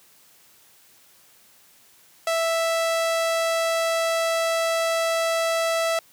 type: tone with low-pass filter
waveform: sawtooth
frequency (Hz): 659.3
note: E5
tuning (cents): 0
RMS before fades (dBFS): -23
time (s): 2.27-5.99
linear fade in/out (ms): 2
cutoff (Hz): 12000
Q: 0.72
effects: white hiss -55 dBFS RMS until 6.12 s + high-pass 80 Hz 12 dB/octave